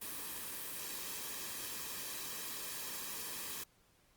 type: noise with comb filter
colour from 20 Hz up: white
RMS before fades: -43 dBFS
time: 0.01-3.64 s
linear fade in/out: 10 ms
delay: 1.4 ms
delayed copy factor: -0.5
effects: pink hiss -70 dBFS RMS until 4.16 s + Opus 32 kbps